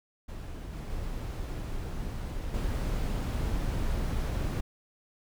brown noise with level steps, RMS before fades -39 / -37 / -35 / -30 dBFS, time 0.28-4.61 s, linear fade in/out 10 ms, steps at 0.73 / 0.9 / 2.54 s, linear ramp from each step 2 ms, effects none

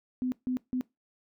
sine tone bursts at uneven times, 253.1 Hz, B3, 43 cents sharp, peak -27 dBFS, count 3, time 0.22-0.32 / 0.47-0.57 / 0.73-0.81 s, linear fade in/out 0 ms, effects noise-tail reverb RT60 0.2 s tail -21 dB re dry

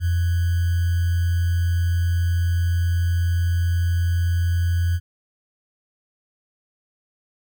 sine tone with sample-and-hold, 86.2 Hz, F2, 22 cents flat, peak -17 dBFS, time 0-5 s, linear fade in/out 50 ms, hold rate 1575 Hz, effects none

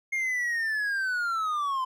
triangle linear sweep, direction down, 2143 to 1016 Hz, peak -24 dBFS, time 0.12-1.85 s, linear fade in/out 10 ms, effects none

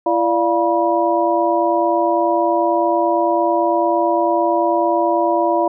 sine tone cluster, 338.4 / 587 / 696 / 968 Hz, E4 / D5 / F5 / B5, +45 / -1 / -6 / -35 cents, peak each -19 dBFS, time 0.06-5.68 s, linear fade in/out 5 ms, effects none

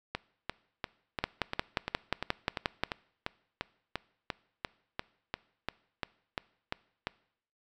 two click trains, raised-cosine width 0.3 ms, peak -11 / -16 dBFS, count 10 / 21, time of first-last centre 1.24-2.836 / 0.15-7.07 s, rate 5.64 / 2.89 Hz, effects noise-tail reverb RT60 0.7 s tail -22 dB re dry

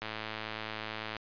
click train, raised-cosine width 0.3 ms, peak -21 dBFS, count 126, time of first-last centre 0.02-1.167 s, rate 109 Hz, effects resampled to 11025 Hz

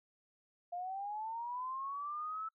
sine linear sweep, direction up, 693 to 1318.5 Hz, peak -38 dBFS, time 0.72-2.49 s, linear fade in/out 10 ms, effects noise-tail reverb RT60 0.1 s tail -25 dB re dry

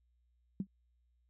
sine tone with exponential decay, 193.7 Hz, G3, 20 cents flat, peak -29 dBFS, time 0.6-0.67 s, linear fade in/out 2 ms, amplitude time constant 15 ms, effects added 60 Hz sine -70 dBFS peak until 1.29 s

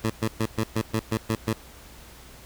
15% pulse tone bursts, 111 Hz, A2, 16 cents sharp, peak -16 dBFS, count 9, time 0.04-1.531 s, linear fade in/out 5 ms, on 59 ms, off 120 ms, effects added 60 Hz sine -51 dBFS peak until 2.45 s + pink hiss -48 dBFS RMS until 2.45 s

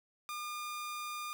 sawtooth tone, 1209 Hz, D6, 50 cents sharp, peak -35 dBFS, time 0.29-1.33 s, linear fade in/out 0 ms, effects none

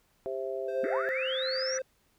harmonic tone, 132.3 Hz, C3, 20 cents sharp, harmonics 3 / 4 / 5, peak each -35 / -36 / -37 dBFS, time 0.26-1.09 s, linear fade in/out 0 ms
triangle tone, 523 Hz, C5, 1 cent flat, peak -29 dBFS, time 0.68-1.82 s, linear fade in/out 5 ms
sine linear sweep, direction up, 182 to 5980 Hz, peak -32 dBFS, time 0.83-1.78 s, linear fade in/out 10 ms
pink band-pass noise, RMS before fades -41 dBFS, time 0.84-1.79 s, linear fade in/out 0 ms, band 1300 to 2100 Hz, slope 96 dB/octave
effects pink hiss -69 dBFS RMS until 2.18 s

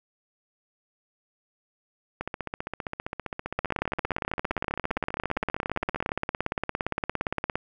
two click trains, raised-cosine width 0.5 ms, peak -11 / -16 dBFS, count 70 / 60, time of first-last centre 3.59-7.556 / 2.21-6.092 s, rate 17.4 / 15.2 Hz, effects none

